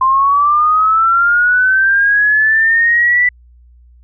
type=linear sweep; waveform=sine; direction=up; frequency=1039 to 1982 Hz; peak=-8 dBFS; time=0.01-3.29 s; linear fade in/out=5 ms; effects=added 60 Hz sine -41 dBFS peak until 4.03 s